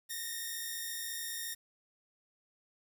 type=tone pair together; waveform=5% pulse; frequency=1821 / 1875.4 Hz; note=A#6 / A#6; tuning=-41 / +10 cents; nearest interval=minor second; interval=51 cents; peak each=-29 / -31 dBFS; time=0.09-1.55 s; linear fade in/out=20 ms; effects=10-bit